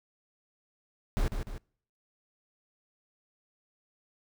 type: noise with echo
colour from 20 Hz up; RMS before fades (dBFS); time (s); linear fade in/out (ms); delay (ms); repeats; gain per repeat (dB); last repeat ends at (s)
brown; -27; 1.17-1.28; 0; 150; 2; -6; 1.58
effects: noise-tail reverb RT60 0.6 s tail -26 dB re dry